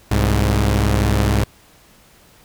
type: tone pair together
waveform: sawtooth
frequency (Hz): 65.41 / 103.83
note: C2 / G#2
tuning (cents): 0 / 0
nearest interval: minor sixth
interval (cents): 800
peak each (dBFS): -13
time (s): 0.11-1.44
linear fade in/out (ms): 5
effects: pink hiss -50 dBFS RMS until 2.44 s